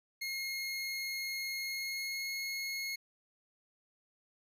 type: tone with pitch glide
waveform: 25% pulse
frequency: 2151 to 2166 Hz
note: C7 to C#7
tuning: +47 to -41 cents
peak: -32 dBFS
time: 0.21-2.96 s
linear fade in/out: 10 ms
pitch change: +12 cents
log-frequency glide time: 1.59-2.32 s
effects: none